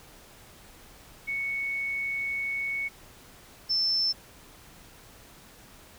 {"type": "tone pair in turn", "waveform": "sine", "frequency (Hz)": [2217, 5311], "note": ["C#7", "E8"], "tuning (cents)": [0, 12], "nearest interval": "octave + minor third", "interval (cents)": 1512, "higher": "second", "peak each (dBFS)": [-28, -23], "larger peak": "second", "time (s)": [[1.27, 2.89], [3.69, 4.13]], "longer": "first", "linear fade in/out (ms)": 20, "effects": ["pink hiss -52 dBFS RMS until 5.98 s"]}